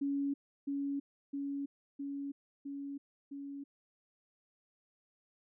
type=tone with echo; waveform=sine; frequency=280.3 Hz; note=C#4; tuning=19 cents sharp; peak=-31 dBFS; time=0.01-0.34 s; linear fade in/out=10 ms; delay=660 ms; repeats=5; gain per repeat=-2 dB; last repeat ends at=3.64 s; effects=none